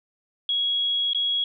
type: tone with dropouts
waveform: sine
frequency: 3322 Hz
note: G#7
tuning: in tune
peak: -21 dBFS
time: 0.49-1.44 s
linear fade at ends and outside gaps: 2 ms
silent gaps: 1.133-1.147 s
effects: none